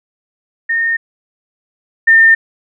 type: tone pair in turn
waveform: sine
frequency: 1833 / 1809.9 Hz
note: A#6 / A6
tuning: -30 / +48 cents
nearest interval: unison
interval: 22 cents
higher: first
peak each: -12 / -4 dBFS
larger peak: second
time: 0.69-0.97 / 2.07-2.35 s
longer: neither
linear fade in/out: 10 ms
effects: none